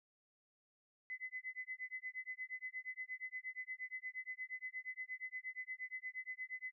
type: tone with tremolo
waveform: sine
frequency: 2024 Hz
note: B6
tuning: 42 cents sharp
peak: -40 dBFS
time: 1.1-6.72 s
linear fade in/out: 0 ms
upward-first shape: sine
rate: 8.5 Hz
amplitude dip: 100%
effects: none